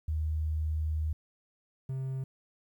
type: tone pair in turn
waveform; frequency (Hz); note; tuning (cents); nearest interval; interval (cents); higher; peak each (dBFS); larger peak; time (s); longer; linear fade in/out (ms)
sine / triangle; 77.78 / 132.35; D#2 / C3; 0 / +20; major sixth; 920; second; -28 / -30; first; 0.08-1.13 / 1.89-2.24; first; 5
effects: 11-bit